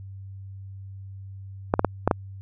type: clicks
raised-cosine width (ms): 1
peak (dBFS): -4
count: 5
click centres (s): 1.739 / 1.794 / 1.847 / 2.076 / 2.112
effects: added 97 Hz sine -37 dBFS peak until 2.41 s